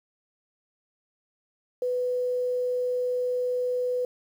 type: tone with quantisation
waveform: sine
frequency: 497.5 Hz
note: B4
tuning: 13 cents sharp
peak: -24 dBFS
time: 1.82-4.05 s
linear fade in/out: 2 ms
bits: 9
effects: none